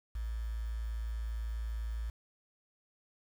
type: tone with quantisation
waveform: sine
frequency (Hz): 56.1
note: A1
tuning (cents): +34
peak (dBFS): -34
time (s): 0.15-2.1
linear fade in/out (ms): 5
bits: 9
effects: none